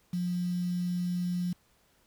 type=tone with quantisation; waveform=sine; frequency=177.8 Hz; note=F3; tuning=31 cents sharp; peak=-28 dBFS; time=0.13-1.53 s; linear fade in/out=5 ms; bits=8; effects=pink hiss -67 dBFS RMS until 2.06 s